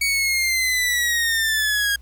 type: linear sweep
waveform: sawtooth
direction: down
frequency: 2250 to 1624 Hz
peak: -15 dBFS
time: 0.01-1.96 s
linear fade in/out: 5 ms
effects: added 60 Hz sine -41 dBFS peak until 2.01 s + pink hiss -59 dBFS RMS until 2.01 s